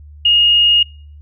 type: tone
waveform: sine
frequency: 2857 Hz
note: F7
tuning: 39 cents sharp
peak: -8 dBFS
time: 0.25-0.83 s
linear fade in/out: 5 ms
effects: noise-tail reverb RT60 0.5 s tail -26 dB re dry + added 74 Hz sine -35 dBFS peak until 1.21 s